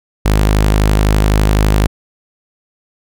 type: tone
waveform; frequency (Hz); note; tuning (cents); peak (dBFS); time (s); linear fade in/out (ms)
sawtooth; 51.91; G#1; 0; -5; 0.25-1.87; 10
effects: none